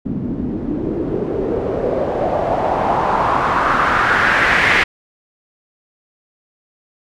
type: noise with low-pass filter sweep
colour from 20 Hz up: white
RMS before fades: -17 dBFS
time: 0.05-4.84 s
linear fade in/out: 10 ms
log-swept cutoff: 220 to 2100 Hz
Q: 3.1
effects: none